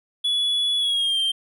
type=tone with pitch glide; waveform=triangle; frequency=3404 to 3158 Hz; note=G#7 to G7; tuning=+42 to +12 cents; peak=-18 dBFS; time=0.24-1.32 s; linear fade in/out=10 ms; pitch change=-130 cents; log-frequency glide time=0.78-1.19 s; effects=none